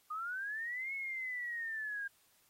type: linear two-way sweep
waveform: sine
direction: up then down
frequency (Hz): 1214 to 2200 to 1604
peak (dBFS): -37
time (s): 0.1-2.08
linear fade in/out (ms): 10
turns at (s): 0.94
effects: white hiss -70 dBFS RMS until 2.49 s + AAC 48 kbps

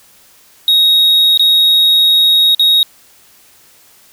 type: tone with dropouts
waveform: triangle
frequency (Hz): 3768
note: A#7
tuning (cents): +18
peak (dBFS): -5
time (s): 0.68-2.83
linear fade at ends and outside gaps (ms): 1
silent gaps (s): 1.375-1.395 / 2.548-2.595
effects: white hiss -46 dBFS RMS until 4.12 s

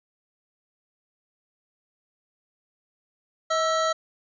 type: tone pair together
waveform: square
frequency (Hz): 639 / 1321.5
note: D#5 / E6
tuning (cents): +46 / +4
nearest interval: octave + minor second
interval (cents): 1258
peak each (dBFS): -25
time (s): 3.5-3.93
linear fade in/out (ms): 10
effects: resampled to 16000 Hz

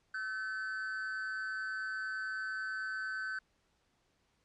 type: tone with amplitude modulation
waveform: triangle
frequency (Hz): 1524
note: G6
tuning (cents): -49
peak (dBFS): -31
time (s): 0.14-3.39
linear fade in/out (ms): 5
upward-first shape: sine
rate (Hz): 209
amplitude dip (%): 70
effects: pink hiss -75 dBFS RMS until 4.44 s + low-pass 7000 Hz 12 dB/octave

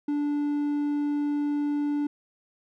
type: tone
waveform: triangle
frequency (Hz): 291.7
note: D4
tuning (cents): -12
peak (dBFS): -22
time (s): 0.08-2.07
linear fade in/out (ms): 5
effects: none

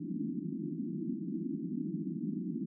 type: band-pass noise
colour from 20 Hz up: pink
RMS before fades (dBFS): -37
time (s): 0-2.66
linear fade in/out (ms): 10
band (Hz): 160 to 340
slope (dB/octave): 96
effects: none

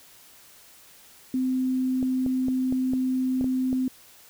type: tone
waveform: sine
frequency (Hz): 257.9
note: C4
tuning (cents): -25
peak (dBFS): -22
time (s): 1.34-3.88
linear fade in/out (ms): 2
type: clicks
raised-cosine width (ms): 2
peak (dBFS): -21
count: 8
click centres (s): 2.028 / 2.263 / 2.484 / 2.725 / 2.935 / 3.411 / 3.443 / 3.729
effects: white hiss -52 dBFS RMS until 4.29 s

